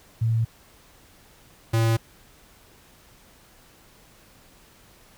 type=tone pair in turn; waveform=sine / square; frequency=113.5 / 113.5 Hz; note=A#2 / A#2; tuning=-46 / -46 cents; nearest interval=unison; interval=0 cents; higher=neither; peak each=-19 dBFS; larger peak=neither; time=0.21-0.45 / 1.73-1.97 s; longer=neither; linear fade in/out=10 ms; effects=pink hiss -54 dBFS RMS until 5.17 s